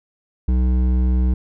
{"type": "tone with hard clipping", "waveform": "sine", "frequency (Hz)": 62.5, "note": "B1", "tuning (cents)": 21, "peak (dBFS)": -16, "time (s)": [0.48, 1.34], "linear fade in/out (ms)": 5, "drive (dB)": 10, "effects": []}